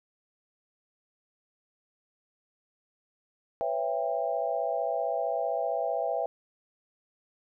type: chord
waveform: sine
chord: C# half-diminished seventh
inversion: third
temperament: just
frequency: 498.9 / 554.4 / 665.2 / 798.3 Hz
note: B4 / C#5 / E5 / G5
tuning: +17 / 0 / +16 / +31 cents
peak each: -34 / -34 / -30 / -33 dBFS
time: 3.61-6.26 s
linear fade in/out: 0 ms
effects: none